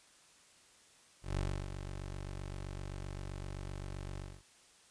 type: tone with ADSR envelope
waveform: 20% pulse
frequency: 47.72 Hz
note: G1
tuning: 46 cents flat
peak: -27 dBFS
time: 1.22-4.43 s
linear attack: 150 ms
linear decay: 300 ms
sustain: -9 dB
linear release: 240 ms
effects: white hiss -63 dBFS RMS until 4.9 s + resampled to 22050 Hz